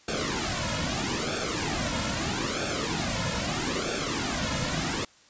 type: noise with flanger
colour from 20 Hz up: pink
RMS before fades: -29 dBFS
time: 0.08-5.05 s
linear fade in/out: 5 ms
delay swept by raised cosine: 1 to 2.6 ms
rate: 0.78 Hz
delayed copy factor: -0.8
effects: white hiss -57 dBFS RMS until 5.29 s + resampled to 16000 Hz